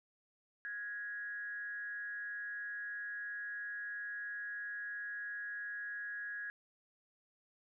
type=tone with amplitude modulation; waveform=sine; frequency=1661.2 Hz; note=G#6; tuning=in tune; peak=-37 dBFS; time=0.65-6.5 s; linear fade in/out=0 ms; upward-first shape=sine; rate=223 Hz; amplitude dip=60%; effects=none